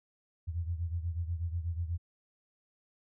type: beating tone pair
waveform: sine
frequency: 83.1 / 91.3 Hz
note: E2 / F#2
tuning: +15 / -23 cents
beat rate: 8.2 Hz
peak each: -33 / -38 dBFS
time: 0.47-1.98 s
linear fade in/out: 20 ms
effects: none